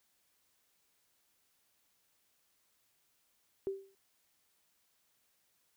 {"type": "tone with exponential decay", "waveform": "sine", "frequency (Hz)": 389.5, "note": "G4", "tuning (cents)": -11, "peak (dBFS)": -30, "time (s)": [3.67, 3.95], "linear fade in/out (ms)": 0, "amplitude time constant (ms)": 60, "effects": ["white hiss -75 dBFS RMS until 5.76 s"]}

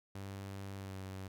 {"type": "tone with pitch glide", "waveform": "sawtooth", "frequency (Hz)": [98, 95.43], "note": ["G2", "G2"], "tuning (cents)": [0, -46], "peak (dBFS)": -39, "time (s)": [0.15, 1.28], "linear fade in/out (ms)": 5, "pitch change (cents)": -46, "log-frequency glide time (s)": [0.76, 0.97], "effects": []}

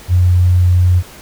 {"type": "tone", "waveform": "sine", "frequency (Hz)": 89.7, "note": "F2", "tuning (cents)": 47, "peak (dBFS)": -7, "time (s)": [0.08, 1.03], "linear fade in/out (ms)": 50, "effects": ["pink hiss -37 dBFS RMS until 1.21 s"]}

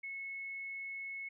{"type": "tone", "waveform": "sine", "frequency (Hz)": 2192, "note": "C#7", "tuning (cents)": -20, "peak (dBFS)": -40, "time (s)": [0.03, 1.29], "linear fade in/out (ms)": 10, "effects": []}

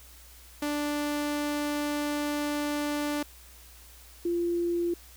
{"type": "tone pair in turn", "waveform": ["sawtooth", "sine"], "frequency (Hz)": [293.7, 344.8], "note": ["D4", "F4"], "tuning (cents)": [0, -22], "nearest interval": "minor third", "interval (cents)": 278, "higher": "second", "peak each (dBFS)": [-24, -25], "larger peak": "first", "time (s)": [[0.62, 3.23], [4.25, 4.94]], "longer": "first", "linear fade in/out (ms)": 5, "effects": ["added 60 Hz sine -52 dBFS peak until 5.16 s", "white hiss -53 dBFS RMS until 5.16 s"]}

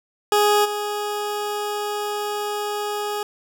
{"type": "tone with level steps", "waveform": "20% pulse", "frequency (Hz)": 415.3, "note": "G#4", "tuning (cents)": 0, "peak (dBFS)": [-10, -19], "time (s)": [0.32, 3.23], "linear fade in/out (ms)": 2, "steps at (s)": 0.64, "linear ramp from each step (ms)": 20, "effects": []}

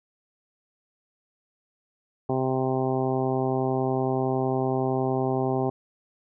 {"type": "harmonic tone", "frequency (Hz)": 130.81, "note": "C3", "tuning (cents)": 0, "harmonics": [1, 2, 3, 4, 5, 6, 7, 8], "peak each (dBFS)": [-29, -29, -27, -35, -32, -31, -38, -40], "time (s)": [2.29, 5.7], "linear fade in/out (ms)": 5, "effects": []}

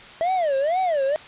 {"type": "tone with vibrato", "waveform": "triangle", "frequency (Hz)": 637, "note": "D#5", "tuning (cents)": 41, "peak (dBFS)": -17, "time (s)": [0.21, 1.16], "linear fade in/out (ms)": 0, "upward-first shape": "sine", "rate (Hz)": 2.1, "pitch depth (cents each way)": 300, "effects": ["white hiss -42 dBFS RMS until 1.27 s", "resampled to 8000 Hz"]}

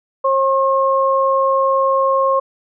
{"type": "tone pair together", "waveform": "sine", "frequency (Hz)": [538, 1076], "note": ["C5", "C6"], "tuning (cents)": [48, 48], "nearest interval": "octave", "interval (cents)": 1200, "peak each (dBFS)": -15, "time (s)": [0.24, 2.4], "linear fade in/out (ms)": 10, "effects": []}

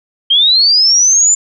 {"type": "linear sweep", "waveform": "sine", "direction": "up", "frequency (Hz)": [3129, 7170], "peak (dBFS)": -6, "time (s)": [0.3, 1.35], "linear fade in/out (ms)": 10, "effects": []}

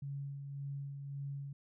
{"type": "tone with tremolo", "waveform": "sine", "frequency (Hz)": 140, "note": "C#3", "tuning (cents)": 18, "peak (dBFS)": -38, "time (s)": [0.02, 1.53], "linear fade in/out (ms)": 5, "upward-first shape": "sine", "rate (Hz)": 1.8, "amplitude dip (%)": 40, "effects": []}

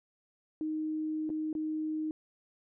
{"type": "tone with dropouts", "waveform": "sine", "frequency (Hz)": 311.1, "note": "D#4", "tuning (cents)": 0, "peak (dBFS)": -31, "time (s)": [0.61, 2.11], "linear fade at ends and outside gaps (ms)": 1, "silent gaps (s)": [[1.293, 1.301], [1.529, 1.551]], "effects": []}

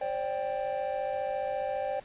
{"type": "chord", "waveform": "triangle", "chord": "C suspended second", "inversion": "none", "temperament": "equal with one note detuned", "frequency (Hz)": [532.7, 587.3, 784], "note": ["C5", "D5", "G5"], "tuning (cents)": [31, 0, 0], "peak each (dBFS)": -32, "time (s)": [0.01, 2], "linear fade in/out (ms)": 5, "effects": ["pink hiss -54 dBFS RMS until 2.04 s", "resampled to 8000 Hz"]}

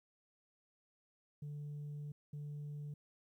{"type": "tone bursts at uneven times", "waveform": "sine", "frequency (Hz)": 146.83, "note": "D3", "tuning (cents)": 0, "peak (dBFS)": -40, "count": 2, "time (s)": [[1.42, 2.12], [2.33, 2.94]], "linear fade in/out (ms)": 5, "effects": ["tanh soft clip ceiling -41 dBFS", "13-bit"]}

